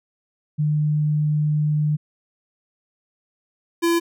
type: tone pair in turn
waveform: sine / square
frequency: 150.7 / 338.3 Hz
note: D3 / E4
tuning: +45 / +45 cents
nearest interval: octave + major second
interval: 1400 cents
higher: second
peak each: -17 dBFS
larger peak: neither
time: 0.58-1.97 / 3.82-4 s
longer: first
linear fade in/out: 20 ms
effects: none